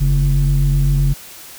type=tone pair together; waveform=sine; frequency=44.07 / 140 Hz; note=F1 / C#3; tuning=+16 / +18 cents; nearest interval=octave + minor sixth; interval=2002 cents; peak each=-12 dBFS; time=0-1.14 s; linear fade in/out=20 ms; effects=tanh soft clip ceiling -8 dBFS + white hiss -37 dBFS RMS until 1.58 s